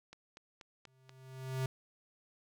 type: click train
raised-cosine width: 0.2 ms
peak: -34 dBFS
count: 5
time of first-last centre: 0.13-1.094 s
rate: 4.15 Hz
type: tone with exponential growth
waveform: square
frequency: 131.1 Hz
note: C3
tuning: 4 cents sharp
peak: -32 dBFS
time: 0.87-1.66 s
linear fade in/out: 2 ms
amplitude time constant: 170 ms
effects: none